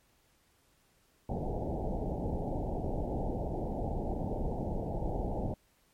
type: low-pass noise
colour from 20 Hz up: pink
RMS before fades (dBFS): -34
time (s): 1.29-5.54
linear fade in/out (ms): 2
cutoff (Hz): 860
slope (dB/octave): 96
effects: pink hiss -69 dBFS RMS until 5.93 s + MP3 64 kbps